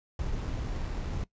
brown noise with sample-and-hold, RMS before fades -33 dBFS, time 0.19-1.24 s, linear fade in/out 2 ms, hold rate 6300 Hz, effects noise-tail reverb RT60 0.1 s tail -19 dB re dry + resampled to 16000 Hz

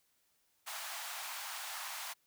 pink high-pass noise, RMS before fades -43 dBFS, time 0.66-2.14 s, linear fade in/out 20 ms, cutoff 710 Hz, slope 48 dB/octave, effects white hiss -75 dBFS RMS until 2.26 s

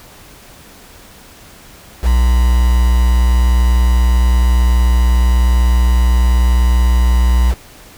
triangle tone with quantisation, 60.5 Hz, B1, 35 cents flat, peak -6 dBFS, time 2.02-7.55 s, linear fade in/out 50 ms, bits 4, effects pink hiss -40 dBFS RMS until 7.97 s

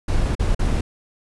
brown noise with dropouts, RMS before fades -19 dBFS, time 0.08-0.81 s, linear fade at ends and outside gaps 5 ms, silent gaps 0.352-0.394 / 0.548-0.592 s, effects resampled to 24000 Hz

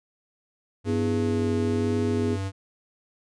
square tone with vibrato, 97.8 Hz, G2, 4 cents flat, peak -28 dBFS, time 0.84-2.52 s, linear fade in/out 50 ms, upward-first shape sine, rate 1.1 Hz, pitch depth 18 cents each way
harmonic tone, 82.41 Hz, E2, in tune, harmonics 3 / 4 / 5, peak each -26 / -32 / -27 dBFS, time 0.85-2.38 s, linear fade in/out 50 ms
effects resampled to 22050 Hz

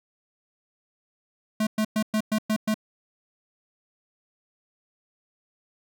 square tone bursts, 216 Hz, A3, 32 cents flat, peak -22 dBFS, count 7, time 1.6-2.743 s, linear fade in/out 5 ms, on 69 ms, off 110 ms, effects none

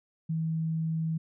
sine tone, 161.2 Hz, E3, 38 cents flat, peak -27 dBFS, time 0.29-1.18 s, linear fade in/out 10 ms, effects none

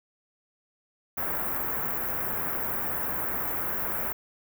white band-stop noise, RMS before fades -30 dBFS, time 1.17-4.13 s, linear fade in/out 10 ms, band 1700 to 15000 Hz, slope 24 dB/octave, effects none

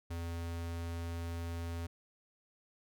square tone, 84.4 Hz, E2, 41 cents sharp, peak -38 dBFS, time 0.1-1.87 s, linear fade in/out 10 ms, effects none

